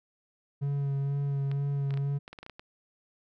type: tone with vibrato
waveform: triangle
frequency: 140 Hz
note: C#3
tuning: 18 cents sharp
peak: -25 dBFS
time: 0.61-2.19 s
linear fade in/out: 20 ms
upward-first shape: sine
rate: 2.1 Hz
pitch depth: 20 cents each way
type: clicks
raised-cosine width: 0.3 ms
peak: -28 dBFS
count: 11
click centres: 1.515 / 1.907 / 1.94 / 1.974 / 2.279 / 2.33 / 2.388 / 2.43 / 2.464 / 2.497 / 2.595 s
effects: none